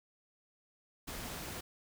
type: noise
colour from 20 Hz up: pink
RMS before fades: -43 dBFS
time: 1.07-1.61 s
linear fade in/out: 10 ms
effects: none